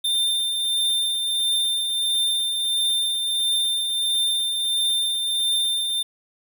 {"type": "tone with tremolo", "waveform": "square", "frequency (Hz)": 3596, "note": "A7", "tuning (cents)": 37, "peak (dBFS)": -19, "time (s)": [0.04, 6.03], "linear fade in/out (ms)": 10, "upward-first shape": "triangle", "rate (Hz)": 1.5, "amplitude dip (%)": 40, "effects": []}